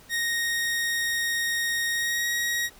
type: tone with pitch glide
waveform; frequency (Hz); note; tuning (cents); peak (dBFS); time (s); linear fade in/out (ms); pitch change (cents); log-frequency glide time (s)
sawtooth; 1864.7 to 1891.8; A#6 to A#6; 0 to +25; -21; 0.09-2.7; 50; +25; 1.89-2.29
effects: pink hiss -52 dBFS RMS until 2.79 s